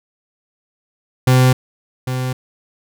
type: tone with echo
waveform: 40% pulse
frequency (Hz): 128.1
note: C3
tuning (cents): -36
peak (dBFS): -8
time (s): 1.27-1.53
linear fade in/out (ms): 5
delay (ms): 800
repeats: 1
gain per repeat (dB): -10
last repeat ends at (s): 2.33
effects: none